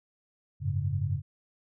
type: chord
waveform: sine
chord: F# suspended second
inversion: none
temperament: equal with one note detuned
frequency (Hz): 92.5 / 103.83 / 139.8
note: F#2 / G#2 / C#3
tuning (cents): 0 / 0 / +15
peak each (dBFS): -31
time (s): 0.6-1.22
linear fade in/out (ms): 50
effects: none